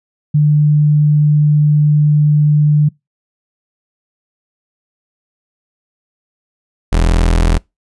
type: tone pair in turn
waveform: sine / 35% pulse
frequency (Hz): 149.2 / 41.67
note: D3 / E1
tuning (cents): +28 / +19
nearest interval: octave + minor seventh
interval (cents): 2209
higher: first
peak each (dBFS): -7 / -7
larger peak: neither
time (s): 0.34-2.89 / 6.92-7.58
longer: first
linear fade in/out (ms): 10
effects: noise-tail reverb RT60 0.2 s tail -25 dB re dry + resampled to 24000 Hz